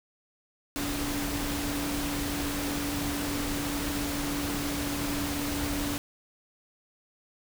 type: tone in noise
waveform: sine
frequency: 287.6 Hz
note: D4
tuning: 36 cents flat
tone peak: -32 dBFS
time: 0.76-5.98 s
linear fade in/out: 0 ms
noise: pink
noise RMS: -33 dBFS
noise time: 0.76-5.98 s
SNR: -2 dB
effects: none